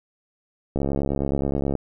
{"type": "click train", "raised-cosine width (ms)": 2, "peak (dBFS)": -11, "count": 70, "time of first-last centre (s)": [0.76, 1.753], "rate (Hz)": 69.5, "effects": []}